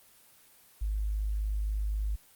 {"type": "tone", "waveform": "sine", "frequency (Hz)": 51.91, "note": "G#1", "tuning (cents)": 0, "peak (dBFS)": -28, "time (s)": [0.81, 2.16], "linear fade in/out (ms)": 10, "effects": ["white hiss -59 dBFS RMS until 2.35 s", "Opus 24 kbps"]}